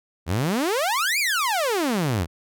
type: exponential two-way sweep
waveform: sawtooth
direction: up then down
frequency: 75 to 2489 to 75 Hz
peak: -17 dBFS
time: 0.26-2.27 s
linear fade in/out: 50 ms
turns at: 1.19 s
effects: none